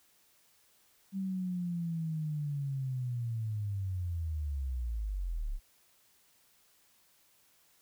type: linear sweep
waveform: sine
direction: down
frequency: 195.2 to 31.93 Hz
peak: -32 dBFS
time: 1.12-5.6 s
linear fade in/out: 50 ms
effects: white hiss -67 dBFS RMS until 7.81 s